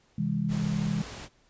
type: chord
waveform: sine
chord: C augmented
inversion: none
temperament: just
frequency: 130.81 / 163.52 / 204.4 Hz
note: C3 / E3 / G#3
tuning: 0 / -14 / -27 cents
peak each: -33 / -29 / -29 dBFS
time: 0.18-1.02 s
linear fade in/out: 5 ms
type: noise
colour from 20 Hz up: pink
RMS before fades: -41 dBFS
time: 0.48-1.29 s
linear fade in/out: 50 ms
effects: pink hiss -65 dBFS RMS until 1.49 s + resampled to 16000 Hz